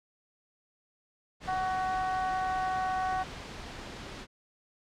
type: noise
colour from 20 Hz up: pink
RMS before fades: -42 dBFS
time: 1.4-4.27 s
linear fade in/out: 50 ms
type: harmonic tone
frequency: 374.1 Hz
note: F#4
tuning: 19 cents sharp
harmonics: 2 / 3 / 4 / 5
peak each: -29 / -37 / -40 / -45 dBFS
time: 1.47-3.24 s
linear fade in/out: 20 ms
effects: low-pass 5000 Hz 12 dB/octave